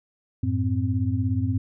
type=tone cluster; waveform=sine; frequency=93.1 / 109.9 / 259.7 Hz; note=F#2 / A2 / C4; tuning=+11 / -2 / -13 cents; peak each=-25 / -25 / -27 dBFS; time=0.43-1.58 s; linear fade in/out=5 ms; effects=none